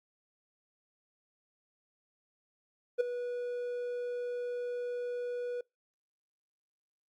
triangle tone with ADSR envelope, 487.8 Hz, B4, 21 cents flat, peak -20 dBFS, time 2.98-5.61 s, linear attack 25 ms, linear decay 10 ms, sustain -12 dB, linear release 4 ms, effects noise-tail reverb RT60 0.2 s tail -25 dB re dry + Opus 48 kbps

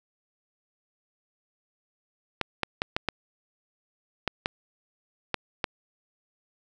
clicks, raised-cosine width 0.3 ms, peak -9 dBFS, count 9, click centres 2.413 / 2.633 / 2.819 / 2.965 / 3.087 / 4.277 / 4.459 / 5.343 / 5.642 s, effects none

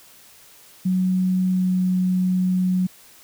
sine tone with pitch glide, 185 to 183.83 Hz, F#3 to F#3, 0 to -11 cents, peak -17 dBFS, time 0.85-2.87 s, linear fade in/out 10 ms, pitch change -11 cents, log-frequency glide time 1.51-1.71 s, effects white hiss -49 dBFS RMS until 3.23 s

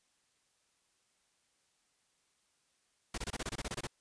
pink noise bursts, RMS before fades -38 dBFS, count 12, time 3.14-3.871 s, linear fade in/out 5 ms, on 38 ms, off 25 ms, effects white hiss -75 dBFS RMS until 4 s + resampled to 22050 Hz

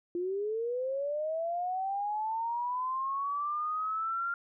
sine linear sweep, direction up, 342.9 to 1397 Hz, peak -30 dBFS, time 0.15-4.34 s, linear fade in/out 2 ms, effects none

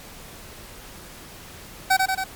25% pulse tone with echo, 762 Hz, G5, 49 cents flat, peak -11 dBFS, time 1.9-1.97 s, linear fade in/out 10 ms, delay 91 ms, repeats 3, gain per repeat -3 dB, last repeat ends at 2.243 s, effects pink hiss -42 dBFS RMS until 2.35 s + MP3 96 kbps

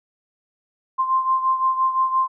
sine beating tone pair, 1046.5 / 1052.3 Hz, C6 / C6, 0 / +10 cents, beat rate 5.8 Hz, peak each -18 / -24 dBFS, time 0.98-2.28 s, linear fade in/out 20 ms, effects none

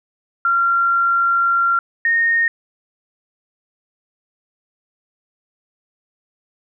sine tone pair in turn, 1377 / 1846.5 Hz, F6 / A#6, -25 / -17 cents, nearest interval perfect fourth, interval 508 cents, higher second, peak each -13 dBFS, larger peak neither, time 0.45-1.79 / 2.05-2.48 s, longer first, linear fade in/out 2 ms, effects none

